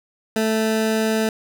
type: tone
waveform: 20% pulse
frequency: 220 Hz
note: A3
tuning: in tune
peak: -13 dBFS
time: 0.36-1.29 s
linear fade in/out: 2 ms
effects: none